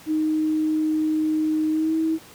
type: tone with pitch glide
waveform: sine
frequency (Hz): 311.1 to 320.6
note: D#4 to E4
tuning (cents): 0 to -48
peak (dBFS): -19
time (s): 0.06-2.19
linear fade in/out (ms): 50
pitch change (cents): +52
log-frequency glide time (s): 1.7-1.95
effects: pink hiss -46 dBFS RMS until 2.34 s + high-pass 100 Hz 12 dB/octave